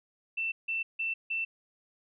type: tone bursts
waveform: sine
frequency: 2676 Hz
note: E7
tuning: 25 cents sharp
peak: -29 dBFS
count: 4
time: 0.37-1.45 s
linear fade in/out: 10 ms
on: 150 ms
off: 160 ms
effects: none